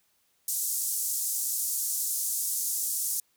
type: band-pass noise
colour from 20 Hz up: white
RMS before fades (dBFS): -30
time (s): 0.48-3.2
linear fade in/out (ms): 2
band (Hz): 6300 to 14000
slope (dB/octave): 24
effects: white hiss -70 dBFS RMS until 3.36 s